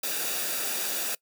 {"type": "noise with comb filter", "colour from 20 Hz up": "white", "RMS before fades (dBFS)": -30, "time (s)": [0.03, 1.15], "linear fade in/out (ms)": 5, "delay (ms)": 0.95, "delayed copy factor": -0.5, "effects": ["noise-tail reverb RT60 0.1 s tail -23 dB re dry", "high-pass 200 Hz 12 dB/octave"]}